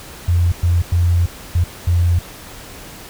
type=tone bursts at uneven times; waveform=sine; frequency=86.7 Hz; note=F2; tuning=12 cents flat; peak=-11 dBFS; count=5; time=0.28-0.52 / 0.63-0.82 / 0.92-1.26 / 1.55-1.64 / 1.87-2.19 s; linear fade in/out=5 ms; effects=pink hiss -36 dBFS RMS until 3.09 s